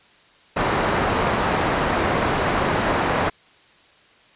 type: low-pass noise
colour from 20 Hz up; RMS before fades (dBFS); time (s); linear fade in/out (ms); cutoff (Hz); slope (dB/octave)
white; -21; 0.56-3.3; 10; 1200; 12
effects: white hiss -53 dBFS RMS until 4.35 s + resampled to 8000 Hz